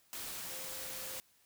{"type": "tone in noise", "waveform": "sine", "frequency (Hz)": 523.3, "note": "C5", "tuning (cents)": 0, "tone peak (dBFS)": -53, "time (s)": [0.5, 1.19], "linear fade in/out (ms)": 0, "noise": "white", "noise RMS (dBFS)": -43, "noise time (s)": [0.13, 1.2], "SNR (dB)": -13, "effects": ["white hiss -69 dBFS RMS until 1.45 s"]}